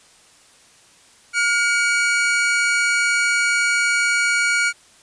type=tone pair together; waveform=45% pulse; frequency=1427.6 / 2268 Hz; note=F6 / C#7; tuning=+38 / +39 cents; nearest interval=minor sixth; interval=801 cents; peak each=-19 dBFS; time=1.33-4.73 s; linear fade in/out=50 ms; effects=white hiss -51 dBFS RMS until 5.02 s + resampled to 22050 Hz